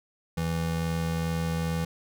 square tone pair together, 82.41 / 164.81 Hz, E2 / E3, 0 / 0 cents, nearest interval octave, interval 1200 cents, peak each -34 / -28 dBFS, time 0.37-1.85 s, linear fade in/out 5 ms, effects none

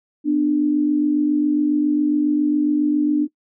sine tone pair together, 250 / 297.3 Hz, B3 / D4, +21 / +21 cents, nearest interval minor third, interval 300 cents, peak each -23 / -15 dBFS, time 0.24-3.28 s, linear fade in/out 50 ms, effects noise-tail reverb RT60 0.1 s tail -20 dB re dry

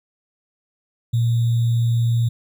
sine tone with sample-and-hold, 116.8 Hz, A#2, 4 cents sharp, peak -15 dBFS, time 1.13-2.29 s, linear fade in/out 10 ms, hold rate 3675 Hz, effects none

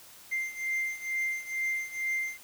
triangle beating tone pair, 2093 / 2095.2 Hz, C7 / C7, 0 / +2 cents, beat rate 2.2 Hz, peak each -30 / -33 dBFS, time 0.31-2.38 s, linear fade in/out 20 ms, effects white hiss -52 dBFS RMS until 2.43 s

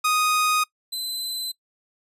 sawtooth tone pair in turn, 1244.5 / 4041 Hz, D#6 / B7, 0 / +39 cents, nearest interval octave + minor sixth, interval 2039 cents, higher second, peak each -15 / -24 dBFS, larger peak first, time 0.04-0.64 / 0.92-1.52 s, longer neither, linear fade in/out 10 ms, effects noise-tail reverb RT60 0.1 s tail -23 dB re dry + resampled to 32000 Hz

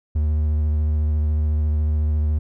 triangle tone with vibrato, 76 Hz, D#2, 40 cents flat, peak -15 dBFS, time 0.15-2.39 s, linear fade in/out 10 ms, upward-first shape triangle, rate 14 Hz, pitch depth 28 cents each way, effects none

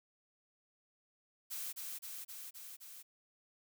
blue noise with echo, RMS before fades -42 dBFS, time 1.5-1.73 s, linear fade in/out 20 ms, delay 260 ms, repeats 5, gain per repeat -2 dB, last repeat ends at 3.03 s, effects none

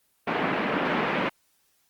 pink band-pass noise, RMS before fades -26 dBFS, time 0.27-1.29 s, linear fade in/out 5 ms, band 190 to 2600 Hz, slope 24 dB/octave, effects white hiss -68 dBFS RMS until 1.89 s + Opus 24 kbps

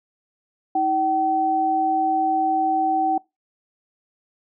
sine tone pair together, 318.6 / 765.2 Hz, D#4 / G5, +41 / -42 cents, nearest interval octave + minor third, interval 1517 cents, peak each -25 / -18 dBFS, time 0.75-3.18 s, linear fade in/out 5 ms, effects noise-tail reverb RT60 0.2 s tail -22 dB re dry

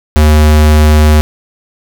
square tone, 76.2 Hz, D#2, 36 cents flat, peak -4 dBFS, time 0.16-1.21 s, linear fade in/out 0 ms, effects none

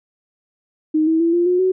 sine tone with pitch steps, 311 / 322.5 / 334.5 / 346.9 / 359.7 / 373.1 Hz, D#4 / E4 / E4 / F4 / F#4 / F#4, -1 / -38 / +25 / -12 / -49 / +14 cents, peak -13 dBFS, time 0.94-1.72 s, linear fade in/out 10 ms, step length 130 ms, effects none

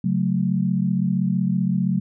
sine chord, F# minor, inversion second, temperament equal with one note detuned, 138.59 / 184.46 / 220 Hz, C#3 / F#3 / A3, 0 / -5 / 0 cents, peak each -25 / -20 / -25 dBFS, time 0.04-2 s, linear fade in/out 5 ms, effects none

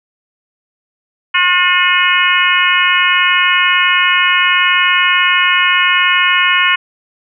harmonic tone with a mistuned harmonic, 359.3 Hz, F4, 49 cents sharp, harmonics 3 / 4 / 5 / 6 / 7 / 8, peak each -16 / -16 / -16 / -16 / -16 / -16 dBFS, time 1.34-6.76 s, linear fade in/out 10 ms, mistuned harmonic 8, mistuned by +31 cents, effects none

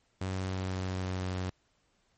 sawtooth tone with pitch glide, 94.2 to 92.26 Hz, F#2 to F#2, +32 to -4 cents, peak -28 dBFS, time 0.21-1.5 s, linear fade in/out 5 ms, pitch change -36 cents, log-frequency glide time 0.35-1.35 s, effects pink hiss -72 dBFS RMS until 2.17 s + MP3 32 kbps

